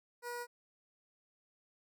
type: tone with notch filter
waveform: 15% pulse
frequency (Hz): 482.3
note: B4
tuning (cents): -41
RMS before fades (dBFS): -42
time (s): 0.22-0.47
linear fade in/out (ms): 50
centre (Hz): 3200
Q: 1.1
effects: none